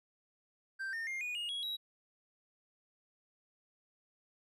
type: tone with pitch steps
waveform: triangle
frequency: 1568 / 1822.1 / 2117 / 2460 / 2859 / 3322 / 3861 Hz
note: G6 / A#6 / C7 / D#7 / F7 / G#7 / B7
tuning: 0 / -40 / +20 / -20 / +40 / 0 / -40 cents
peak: -35 dBFS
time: 0.79-1.77 s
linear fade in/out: 20 ms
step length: 140 ms
effects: resampled to 32000 Hz